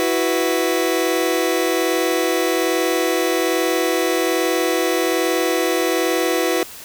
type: chord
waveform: sawtooth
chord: E suspended second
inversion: none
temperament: just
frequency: 329.6 / 370.8 / 494.4 Hz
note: E4 / F#4 / B4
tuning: 0 / +4 / +2 cents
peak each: -17 dBFS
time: 0-6.63 s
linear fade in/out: 0 ms
effects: white hiss -37 dBFS RMS until 6.84 s